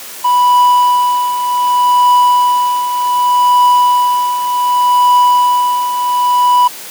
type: tone with tremolo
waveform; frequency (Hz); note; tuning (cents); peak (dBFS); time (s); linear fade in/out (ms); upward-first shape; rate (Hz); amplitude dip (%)
triangle; 985; B5; -5; -3; 0.24-6.68; 10; triangle; 0.66; 65
effects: white hiss -29 dBFS RMS until 6.9 s + high-pass 200 Hz 12 dB/octave